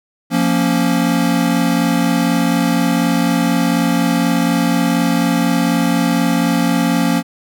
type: chord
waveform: square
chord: Bb minor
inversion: second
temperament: equal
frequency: 174.61 / 233.1 / 277.2 Hz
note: F3 / Bb3 / Db4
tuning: 0 / 0 / 0 cents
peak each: -18 dBFS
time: 0.3-7.23 s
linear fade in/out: 50 ms
effects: none